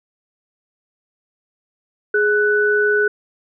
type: tone pair together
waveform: sine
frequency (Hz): 417 / 1488.9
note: G#4 / F#6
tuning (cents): +7 / +10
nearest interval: octave + minor seventh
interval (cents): 2203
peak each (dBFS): -16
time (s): 2.14-3.08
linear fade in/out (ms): 5
effects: none